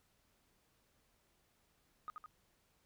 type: tone with echo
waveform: sine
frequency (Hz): 1244.5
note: D#6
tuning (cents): 0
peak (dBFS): -40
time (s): 2.08-2.1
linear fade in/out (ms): 0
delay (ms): 80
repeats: 2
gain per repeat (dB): -4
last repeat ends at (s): 2.26
effects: tanh soft clip ceiling -36 dBFS + pink hiss -75 dBFS RMS until 2.85 s